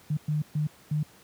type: tone bursts at uneven times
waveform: sine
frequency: 151.1 Hz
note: D3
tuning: 50 cents sharp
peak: -23 dBFS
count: 4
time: 0.1-0.17 / 0.28-0.42 / 0.55-0.67 / 0.91-1.03 s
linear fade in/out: 5 ms
effects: pink hiss -55 dBFS RMS until 1.23 s + high-pass 100 Hz 12 dB/octave